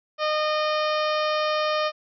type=harmonic tone; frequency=612 Hz; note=D#5; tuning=29 cents flat; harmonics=1 / 2 / 3 / 4 / 5 / 6 / 7 / 8 / 9; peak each=-24 / -26 / -34 / -34 / -35 / -38 / -39 / -39 / -40 dBFS; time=0.18-1.92 s; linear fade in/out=50 ms; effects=none